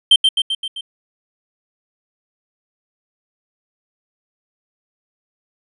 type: tone with echo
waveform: triangle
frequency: 3136 Hz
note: G7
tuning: in tune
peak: -4 dBFS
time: 0.11-0.16 s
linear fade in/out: 5 ms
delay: 130 ms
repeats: 5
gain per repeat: -4 dB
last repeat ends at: 0.81 s
effects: resampled to 24000 Hz